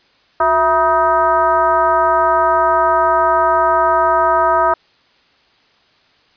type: tone with frequency modulation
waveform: sine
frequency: 959 Hz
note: A#5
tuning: 49 cents sharp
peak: -10 dBFS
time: 0.4-4.74 s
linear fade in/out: 5 ms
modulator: 298 Hz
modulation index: 1.4
effects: white hiss -54 dBFS RMS until 6.36 s + resampled to 11025 Hz